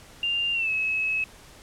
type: tone with pitch glide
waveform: sine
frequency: 2794 to 2577 Hz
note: F7 to E7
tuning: 0 to -40 cents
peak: -23 dBFS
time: 0.23-1.24 s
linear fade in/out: 2 ms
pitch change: -140 cents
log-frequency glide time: 0.53-0.71 s
effects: pink hiss -49 dBFS RMS until 1.62 s + low-pass 11000 Hz 12 dB/octave